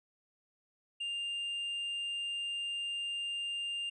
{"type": "tone", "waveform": "triangle", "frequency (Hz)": 2800, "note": "F7", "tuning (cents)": 4, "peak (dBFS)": -33, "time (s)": [1, 3.9], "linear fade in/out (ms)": 10, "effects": ["resampled to 22050 Hz"]}